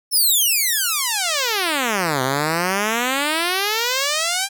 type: exponential two-way sweep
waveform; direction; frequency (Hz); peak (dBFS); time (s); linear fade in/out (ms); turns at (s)
5% pulse; down then up; 5470 to 127 to 808; -7; 0.11-4.49; 50; 2.22
effects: none